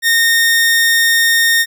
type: tone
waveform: sawtooth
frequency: 1840 Hz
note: A#6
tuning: 23 cents flat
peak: -6 dBFS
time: 0.02-1.66 s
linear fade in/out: 50 ms
effects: none